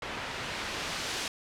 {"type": "noise with low-pass filter sweep", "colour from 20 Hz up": "white", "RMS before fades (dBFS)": -36, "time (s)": [0.02, 1.28], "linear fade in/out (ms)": 2, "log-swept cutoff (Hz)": [2200, 5600], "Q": 0.71, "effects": []}